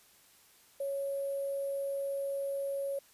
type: tone with sample-and-hold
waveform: sine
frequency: 554.4 Hz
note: C#5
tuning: in tune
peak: -32 dBFS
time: 0.8-2.99 s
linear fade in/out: 5 ms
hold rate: 11025 Hz
effects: white hiss -62 dBFS RMS until 3.13 s + resampled to 32000 Hz